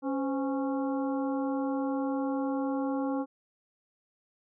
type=harmonic tone with a mistuned harmonic; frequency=275.1 Hz; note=C#4; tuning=13 cents flat; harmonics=1 / 2 / 3 / 4 / 5; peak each=-29 / -35 / -38 / -42 / -47 dBFS; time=0.02-3.26 s; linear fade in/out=50 ms; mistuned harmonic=2; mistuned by=-100 cents; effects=none